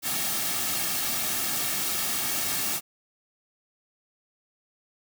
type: noise with comb filter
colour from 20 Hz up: white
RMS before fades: -28 dBFS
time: 0.02-2.81 s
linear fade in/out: 50 ms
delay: 2 ms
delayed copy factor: -0.55
effects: none